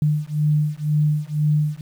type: beating tone pair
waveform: sine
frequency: 149.6 / 151.6 Hz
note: D3 / D#3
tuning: +32 / -45 cents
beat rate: 2 Hz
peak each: -20 dBFS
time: 0.02-1.81 s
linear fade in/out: 2 ms
effects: 8-bit